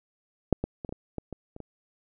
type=clicks; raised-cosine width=2 ms; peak=-6 / -15 / -22 / -23 / -22 / -19 / -23 / -29 / -26 dBFS; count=9; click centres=0.527 / 0.64 / 0.848 / 0.892 / 0.925 / 1.183 / 1.327 / 1.564 / 1.603 s; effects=none